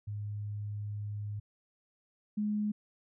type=tone pair in turn; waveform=sine; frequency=103.83 / 209.8 Hz; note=G#2 / G#3; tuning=0 / +18 cents; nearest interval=octave; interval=1218 cents; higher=second; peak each=-35 / -29 dBFS; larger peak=second; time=0.07-1.4 / 2.37-2.72 s; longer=first; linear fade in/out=10 ms; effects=none